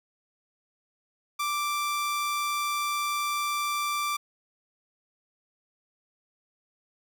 sawtooth tone, 1174.7 Hz, D6, in tune, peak -23 dBFS, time 1.39-4.17 s, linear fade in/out 10 ms, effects none

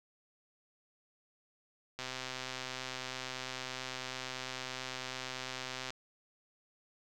click train, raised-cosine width 0.2 ms, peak -22 dBFS, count 506, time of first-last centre 1.99-5.905 s, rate 129 Hz, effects none

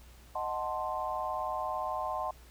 sine chord, D# diminished seventh, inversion none, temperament equal, 622.3 / 740 / 880 / 1046.5 Hz, D#5 / F#5 / A5 / C6, 0 / 0 / 0 / 0 cents, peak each -38 / -37 / -38 / -36 dBFS, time 0.35-2.31 s, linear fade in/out 5 ms, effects added 60 Hz sine -53 dBFS peak until 2.5 s + pink hiss -59 dBFS RMS until 2.5 s

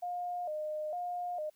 sine tone with vibrato, 659.3 Hz, E5, in tune, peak -34 dBFS, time 0.02-1.5 s, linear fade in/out 10 ms, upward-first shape square, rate 1.1 Hz, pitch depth 130 cents each way, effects white hiss -71 dBFS RMS until 1.55 s

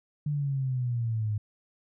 sine exponential sweep, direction down, 150 to 103.83 Hz, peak -26 dBFS, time 0.26-1.38 s, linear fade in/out 5 ms, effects none

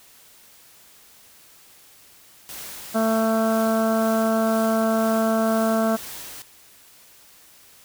white noise with tremolo, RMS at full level -36 dBFS, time 2.49-6.42 s, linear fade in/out 0 ms, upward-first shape sine, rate 2 Hz, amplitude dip 25%
harmonic tone, 222.8 Hz, A3, 22 cents sharp, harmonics 1 / 2 / 3 / 4 / 5 / 6 / 7, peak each -21 / -29 / -22 / -36 / -32 / -31 / -36 dBFS, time 2.94-5.97 s, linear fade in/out 20 ms
effects white hiss -51 dBFS RMS until 7.84 s

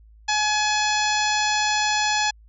harmonic tone with a mistuned harmonic, 846 Hz, G#5, 32 cents sharp, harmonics 1 / 2 / 3 / 4 / 5 / 6 / 7 / 8, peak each -23 / -26 / -28 / -29 / -30 / -31 / -31 / -32 dBFS, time 0.28-2.31 s, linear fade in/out 10 ms, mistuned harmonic 8, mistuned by +70 cents, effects added 54 Hz sine -47 dBFS peak until 2.48 s

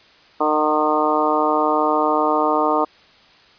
harmonic tone with a mistuned harmonic, 152.9 Hz, D#3, 30 cents flat, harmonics 2 / 3 / 4 / 5 / 6 / 7 / 8, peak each -23 / -23 / -23 / -23 / -23 / -23 / -23 dBFS, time 0.4-2.85 s, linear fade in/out 10 ms, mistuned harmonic 5, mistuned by -18 cents, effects white hiss -50 dBFS RMS until 3.58 s + resampled to 11025 Hz

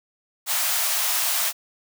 white high-pass noise, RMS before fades -23 dBFS, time 0.46-1.53 s, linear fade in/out 50 ms, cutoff 600 Hz, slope 96 dB/octave, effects none

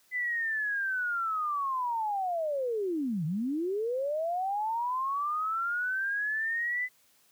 sine linear two-way sweep, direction down then up, 2018 to 146.9 to 2018 Hz, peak -28 dBFS, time 0.11-6.89 s, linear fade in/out 50 ms, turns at 3.25 s, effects white hiss -65 dBFS RMS until 7.31 s + high-pass 80 Hz 12 dB/octave

